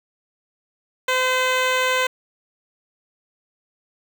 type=tone with notch filter; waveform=10% pulse; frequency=512 Hz; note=C5; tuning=38 cents flat; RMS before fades=-20 dBFS; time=1.08-2.07 s; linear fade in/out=5 ms; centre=11000 Hz; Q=0.71; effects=none